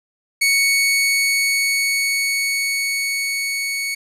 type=tone with level ramp; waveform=sawtooth; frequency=2222 Hz; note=C#7; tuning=4 cents sharp; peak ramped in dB=-10 to -18 dBFS; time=0.41-3.95 s; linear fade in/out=10 ms; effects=resampled to 32000 Hz + 8-bit